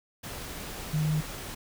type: tone in noise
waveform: sine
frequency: 153.8 Hz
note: D#3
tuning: 20 cents flat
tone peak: -24 dBFS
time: 0.93-1.21 s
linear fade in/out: 10 ms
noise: pink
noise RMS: -39 dBFS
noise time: 0.23-1.55 s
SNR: +12 dB
effects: none